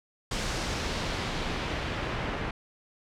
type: noise with low-pass filter sweep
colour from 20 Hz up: pink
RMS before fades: -32 dBFS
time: 0.31-2.51 s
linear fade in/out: 5 ms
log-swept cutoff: 6800 to 2200 Hz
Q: 0.95
effects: none